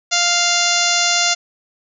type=harmonic tone; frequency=698 Hz; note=F5; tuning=1 cent flat; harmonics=1 / 2 / 3 / 4 / 5 / 6 / 7 / 8 / 9 / 10; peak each=-23 / -23 / -23 / -23 / -23 / -23 / -23 / -23 / -23 / -23 dBFS; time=0.11-1.35 s; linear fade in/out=20 ms; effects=none